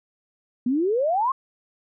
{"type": "exponential sweep", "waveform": "sine", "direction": "up", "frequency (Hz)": [235.1, 1108.7], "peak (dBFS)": -19, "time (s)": [0.66, 1.32], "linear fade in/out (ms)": 5, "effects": []}